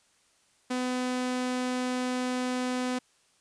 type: tone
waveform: sawtooth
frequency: 251.8 Hz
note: B3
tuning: 34 cents sharp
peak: -24 dBFS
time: 0.7-2.99 s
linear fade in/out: 10 ms
effects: white hiss -66 dBFS RMS until 3.4 s + resampled to 22050 Hz